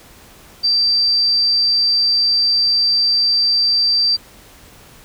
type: tone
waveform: sine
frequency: 4682 Hz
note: D8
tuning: 6 cents flat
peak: -12 dBFS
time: 0.63-4.17 s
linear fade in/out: 20 ms
effects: pink hiss -44 dBFS RMS until 5.04 s